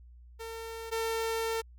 sawtooth tone pair in turn, 453.3 / 451.6 Hz, A#4 / A4, -48 / +45 cents, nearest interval unison, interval 7 cents, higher first, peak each -35 / -26 dBFS, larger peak second, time 0.39-0.91 / 0.91-1.62 s, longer second, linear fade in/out 20 ms, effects added 60 Hz sine -50 dBFS peak until 1.78 s

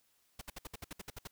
pink noise bursts, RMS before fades -44 dBFS, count 11, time 0.39-1.274 s, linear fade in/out 5 ms, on 24 ms, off 62 ms, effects white hiss -73 dBFS RMS until 1.31 s

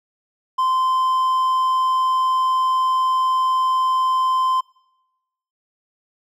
triangle tone, 1036 Hz, C6, 17 cents flat, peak -14 dBFS, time 0.58-4.61 s, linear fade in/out 10 ms, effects noise-tail reverb RT60 1.0 s tail -25 dB re dry

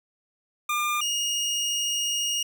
25% pulse tone pair in turn, 1202 / 2859 Hz, D6 / F7, +40 / +40 cents, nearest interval octave + minor third, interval 1500 cents, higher second, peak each -20 / -21 dBFS, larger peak first, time 0.69-1.01 / 1.01-2.43 s, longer second, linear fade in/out 5 ms, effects none

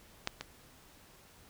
clicks, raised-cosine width 0.2 ms, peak -14 / -21 dBFS, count 2, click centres 0.274 / 0.41 s, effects pink hiss -59 dBFS RMS until 1.49 s

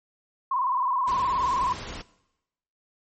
sine tone with vibrato, 1031 Hz, C6, 26 cents flat, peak -22 dBFS, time 0.51-1.73 s, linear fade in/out 5 ms, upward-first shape square, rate 19 Hz, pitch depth 71 cents each way
pink noise, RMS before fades -37 dBFS, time 1.07-2.02 s, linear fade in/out 10 ms
effects noise-tail reverb RT60 0.9 s tail -20 dB re dry + MP3 32 kbps

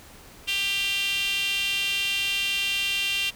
sawtooth tone with high-pass filter, 395.3 Hz, G4, 15 cents sharp, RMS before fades -26 dBFS, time 0.47-3.31 s, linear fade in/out 20 ms, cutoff 2900 Hz, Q 7.8, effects pink hiss -48 dBFS RMS until 3.35 s

